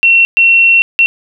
sine tone bursts at uneven times, 2720 Hz, F7, 46 cents flat, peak -4 dBFS, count 3, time 0.03-0.25 / 0.37-0.82 / 0.99-1.06 s, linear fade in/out 0 ms, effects none

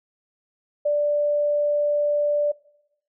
sine tone, 587.3 Hz, D5, in tune, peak -18 dBFS, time 0.85-2.52 s, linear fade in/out 10 ms, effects noise-tail reverb RT60 0.9 s tail -22 dB re dry

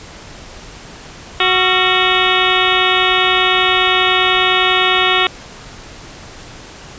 harmonic tone with a mistuned harmonic, 370 Hz, F#4, in tune, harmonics 1 / 2 / 3 / 4 / 5 / 6 / 7 / 8 / 9 / 10, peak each -20 / -20 / -20 / -20 / -20 / -20 / -20 / -20 / -20 / -20 dBFS, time 1.4-5.27 s, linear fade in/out 2 ms, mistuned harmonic 4, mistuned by -130 cents, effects pink hiss -35 dBFS RMS until 6.98 s + resampled to 16000 Hz

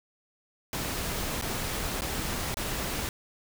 pink noise with dropouts, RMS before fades -32 dBFS, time 0.73-3.09 s, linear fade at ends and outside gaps 1 ms, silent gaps 1.413-1.422 / 2.009-2.019 / 2.543-2.57 s, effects none

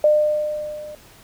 sine tone with level ramp, 603 Hz, D5, 46 cents sharp, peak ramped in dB -10 to -33 dBFS, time 0.04-0.95 s, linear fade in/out 2 ms, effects pink hiss -48 dBFS RMS until 1.23 s

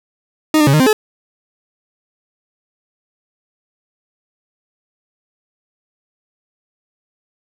40% pulse tone with pitch steps, 310.2 / 300.1 / 137.7 / 153.3 / 260.9 / 429.4 Hz, D#4 / D4 / C#3 / D#3 / C4 / A4, -5 / +38 / -11 / -25 / -5 / -42 cents, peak -8 dBFS, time 0.54-0.93 s, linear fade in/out 2 ms, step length 65 ms, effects none

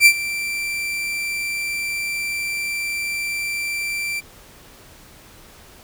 40% pulse tone with ADSR envelope, 2349 Hz, D7, in tune, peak -5 dBFS, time 0-4.21 s, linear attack 58 ms, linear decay 70 ms, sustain -17 dB, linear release 25 ms, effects pink hiss -46 dBFS RMS until 5.83 s

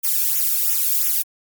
violet noise with flanger, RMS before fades -19 dBFS, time 0.03-1.23 s, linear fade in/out 20 ms, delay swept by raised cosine 0.22 to 1.04 ms, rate 2.9 Hz, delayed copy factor -0.8, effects Opus 48 kbps

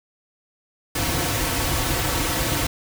pink noise with comb filter, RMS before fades -23 dBFS, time 0.95-2.67 s, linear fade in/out 5 ms, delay 4.9 ms, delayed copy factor -0.7, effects none

